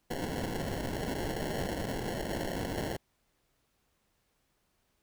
white noise with sample-and-hold, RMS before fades -35 dBFS, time 0.1-2.97 s, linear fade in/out 10 ms, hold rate 1225 Hz, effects pink hiss -75 dBFS RMS until 5.02 s

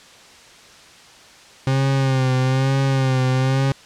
40% pulse tone with vibrato, 132.5 Hz, C3, 22 cents sharp, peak -15 dBFS, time 1.67-3.72 s, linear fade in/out 2 ms, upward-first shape sine, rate 1.1 Hz, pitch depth 47 cents each way, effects white hiss -45 dBFS RMS until 3.85 s + low-pass 6000 Hz 12 dB/octave

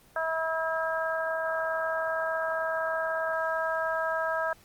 harmonic tone, 323.2 Hz, E4, 34 cents flat, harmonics 2 / 3 / 4 / 5, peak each -30 / -34 / -33 / -32 dBFS, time 0.16-4.53 s, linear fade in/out 2 ms, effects pink hiss -58 dBFS RMS until 4.64 s + Opus 24 kbps

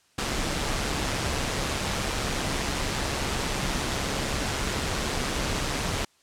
pink noise with amplitude modulation, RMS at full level -26 dBFS, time 0.18-6.05 s, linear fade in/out 5 ms, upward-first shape sine, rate 138 Hz, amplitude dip 40%, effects white hiss -63 dBFS RMS until 6.22 s + low-pass 8000 Hz 12 dB/octave

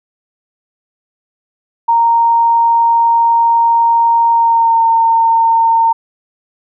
sine tone with pitch glide, 928 to 912.6 Hz, A#5 to A#5, -8 to -37 cents, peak -7 dBFS, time 1.88-5.93 s, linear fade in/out 10 ms, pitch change -29 cents, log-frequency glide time 4.32-4.82 s, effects none

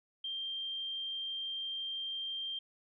sine tone, 3173 Hz, G7, 20 cents sharp, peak -36 dBFS, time 0.24-2.59 s, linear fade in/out 5 ms, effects none

